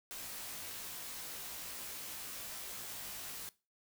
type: noise with comb filter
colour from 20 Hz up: white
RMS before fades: -45 dBFS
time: 0.11-3.49 s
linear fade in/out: 0 ms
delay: 17 ms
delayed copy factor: -0.9
effects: noise-tail reverb RT60 0.3 s tail -20 dB re dry